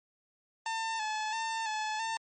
sawtooth tone with vibrato, 880 Hz, A5, in tune, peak -28 dBFS, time 0.66-2.17 s, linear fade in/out 2 ms, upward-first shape square, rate 1.5 Hz, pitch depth 38 cents each way, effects low-pass 12000 Hz 12 dB/octave + MP3 32 kbps

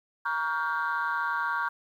sine chord, G half-diminished seventh, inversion first, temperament just, 940.8 / 1128.9 / 1411.2 / 1568 Hz, Bb5 / Db6 / F6 / G6, +16 / +31 / +18 / 0 cents, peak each -31 dBFS, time 0.25-1.69 s, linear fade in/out 10 ms, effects tanh soft clip ceiling -20 dBFS + 10-bit

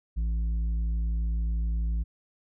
sine tone with tanh clipping, 55.8 Hz, A1, 25 cents sharp, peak -26 dBFS, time 0.16-2.04 s, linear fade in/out 20 ms, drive 6 dB, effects none

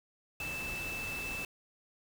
sine tone in noise, 2637 Hz, E7, in tune, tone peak -37 dBFS, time 0.4-1.45 s, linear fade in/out 2 ms, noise pink, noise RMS -43 dBFS, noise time 0.4-1.45 s, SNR +3 dB, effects none

